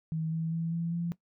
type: tone with pitch steps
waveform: sine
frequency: 159.9 / 162.51 / 165.16 / 167.85 / 170.59 Hz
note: D#3 / E3 / E3 / E3 / F3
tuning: +48 / -24 / +4 / +32 / -40 cents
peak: -29 dBFS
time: 0.12-1.12 s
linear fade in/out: 0 ms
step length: 200 ms
effects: noise-tail reverb RT60 0.1 s tail -17 dB re dry